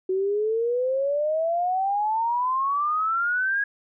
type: exponential sweep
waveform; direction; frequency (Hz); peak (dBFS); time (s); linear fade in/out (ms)
sine; up; 370 to 1661.2; -21; 0.09-3.64; 5
effects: none